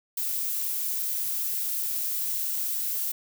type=noise; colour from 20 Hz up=violet; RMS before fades=-29 dBFS; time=0.17-3.12 s; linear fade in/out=5 ms; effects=none